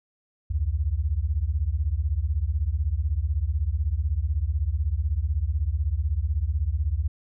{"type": "beating tone pair", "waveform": "sine", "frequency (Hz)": [66.8, 82.8], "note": ["C2", "E2"], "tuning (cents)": [36, 8], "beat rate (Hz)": 16, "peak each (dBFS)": -25, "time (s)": [0.5, 7.08], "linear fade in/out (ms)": 10, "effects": []}